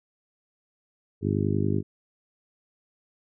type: harmonic tone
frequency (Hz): 50.5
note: G#1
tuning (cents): -48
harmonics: 2 / 3 / 4 / 5 / 6 / 7 / 8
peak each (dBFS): -27 / -29 / -30 / -31 / -32 / -32 / -33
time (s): 1.21-1.83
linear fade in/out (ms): 50
effects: none